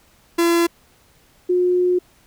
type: tone pair in turn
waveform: 45% pulse / sine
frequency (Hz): 339.6 / 359.8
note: F4 / F#4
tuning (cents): -48 / -48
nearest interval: minor second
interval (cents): 100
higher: second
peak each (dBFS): -14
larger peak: neither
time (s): 0.38-0.67 / 1.49-1.99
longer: second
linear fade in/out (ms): 10
effects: pink hiss -55 dBFS RMS until 2.26 s